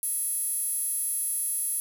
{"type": "tone with high-pass filter", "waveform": "sawtooth", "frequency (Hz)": 659.3, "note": "E5", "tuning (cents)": 0, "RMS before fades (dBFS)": -29, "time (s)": [0.03, 1.8], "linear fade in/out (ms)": 0, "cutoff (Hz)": 11000, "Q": 10, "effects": []}